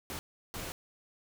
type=noise bursts at uneven times; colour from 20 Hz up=pink; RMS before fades=-40 dBFS; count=2; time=0.1-0.19 / 0.54-0.72 s; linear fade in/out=0 ms; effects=none